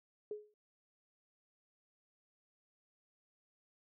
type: tone with exponential decay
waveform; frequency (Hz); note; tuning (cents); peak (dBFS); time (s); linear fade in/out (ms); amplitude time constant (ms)
sine; 421; G#4; +24; -36; 0.31-0.54; 2; 49
effects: none